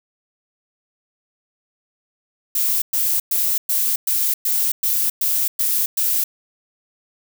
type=noise bursts; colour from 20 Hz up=violet; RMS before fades=-19 dBFS; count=10; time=2.55-6.24 s; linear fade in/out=5 ms; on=270 ms; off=110 ms; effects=none